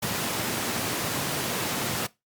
pink high-pass noise, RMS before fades -29 dBFS, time 0.02-2.07 s, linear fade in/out 10 ms, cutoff 110 Hz, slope 24 dB/octave, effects noise-tail reverb RT60 0.2 s tail -20 dB re dry + Opus 48 kbps

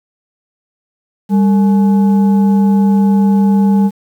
sine tone with frequency modulation, 198.2 Hz, G3, 19 cents sharp, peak -7 dBFS, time 1.29-3.91 s, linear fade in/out 50 ms, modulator 650 Hz, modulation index 0.33, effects 7-bit

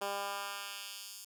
10% pulse tone with high-pass filter sweep, 200 Hz, G3, 35 cents sharp, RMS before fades -41 dBFS, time 0.01-1.25 s, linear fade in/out 10 ms, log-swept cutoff 460 to 6600 Hz, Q 0.96, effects none

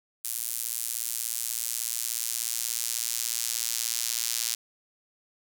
square tone with high-pass filter sweep, 58.27 Hz, A#1, in tune, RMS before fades -31 dBFS, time 0.24-4.55 s, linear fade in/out 5 ms, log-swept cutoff 9500 to 5600 Hz, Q 1, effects none

